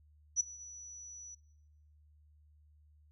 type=tone with ADSR envelope; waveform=sine; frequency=5910 Hz; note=F#8; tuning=3 cents flat; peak=-24 dBFS; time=0.36-1.35 s; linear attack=41 ms; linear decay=12 ms; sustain=-22 dB; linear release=8 ms; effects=noise-tail reverb RT60 0.8 s tail -20 dB re dry + added 75 Hz sine -61 dBFS peak until 3.11 s